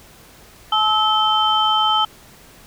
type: tone cluster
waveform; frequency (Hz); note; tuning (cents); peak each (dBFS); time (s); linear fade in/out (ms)
sine; 862 / 1295 / 3097; A5 / E6 / G7; -36 / -31 / -22; -18; 0.72-2.05; 5
effects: tanh soft clip ceiling -4 dBFS + pink hiss -46 dBFS RMS until 2.66 s